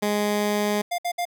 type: tone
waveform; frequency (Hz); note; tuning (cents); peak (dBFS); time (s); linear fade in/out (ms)
15% pulse; 207.7; G#3; 0; -15; 0.02-0.82; 10
type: tone bursts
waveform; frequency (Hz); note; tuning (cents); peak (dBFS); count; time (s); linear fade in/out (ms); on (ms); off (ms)
square; 702; F5; +9; -24; 3; 0.91-1.254; 10; 74; 61
effects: none